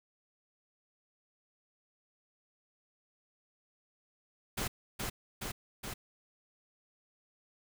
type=noise with echo; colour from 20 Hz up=pink; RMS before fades=-35 dBFS; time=4.57-4.68 s; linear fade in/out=10 ms; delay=420 ms; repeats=3; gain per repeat=-2 dB; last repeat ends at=5.94 s; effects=none